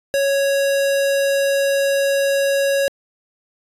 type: tone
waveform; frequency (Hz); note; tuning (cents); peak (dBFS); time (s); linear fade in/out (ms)
square; 554; C#5; -1; -16; 0.14-2.88; 0
effects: resampled to 32000 Hz